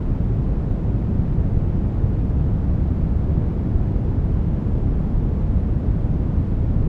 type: low-pass noise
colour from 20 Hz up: white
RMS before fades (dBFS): -19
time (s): 0-6.88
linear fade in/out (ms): 5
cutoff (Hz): 120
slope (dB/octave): 12
effects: none